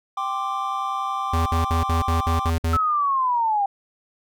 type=chord; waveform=triangle; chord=G suspended fourth; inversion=none; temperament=just; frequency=784 / 1045.3 / 1176 Hz; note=G5 / C6 / D6; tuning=0 / -2 / +2 cents; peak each=-27 / -28 / -24 dBFS; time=0.17-2.5 s; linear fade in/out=5 ms
type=tone bursts; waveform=square; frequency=82.41 Hz; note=E2; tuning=in tune; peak=-20 dBFS; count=8; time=1.33-2.769 s; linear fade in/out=5 ms; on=130 ms; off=57 ms
type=linear sweep; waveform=sine; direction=down; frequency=1318.5 to 784 Hz; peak=-18 dBFS; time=2.73-3.66 s; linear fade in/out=5 ms
effects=none